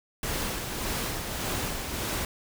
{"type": "noise with tremolo", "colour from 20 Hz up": "pink", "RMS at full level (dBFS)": -30, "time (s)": [0.23, 2.25], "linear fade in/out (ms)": 2, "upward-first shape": "sine", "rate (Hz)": 1.7, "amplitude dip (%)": 40, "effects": []}